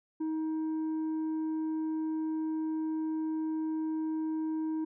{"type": "tone with tanh clipping", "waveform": "sine", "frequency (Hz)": 315.7, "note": "D#4", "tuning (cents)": 25, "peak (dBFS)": -31, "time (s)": [0.2, 4.85], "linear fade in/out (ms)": 10, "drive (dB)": 4, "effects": []}